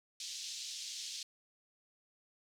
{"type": "band-pass noise", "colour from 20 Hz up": "white", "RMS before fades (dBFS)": -44, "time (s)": [0.2, 1.23], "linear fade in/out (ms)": 2, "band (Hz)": [3200, 6400], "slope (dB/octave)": 24, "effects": []}